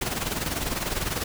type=noise with tremolo; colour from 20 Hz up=pink; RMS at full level=-26 dBFS; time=0.01-1.24 s; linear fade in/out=5 ms; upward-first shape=sine; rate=20 Hz; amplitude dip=65%; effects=none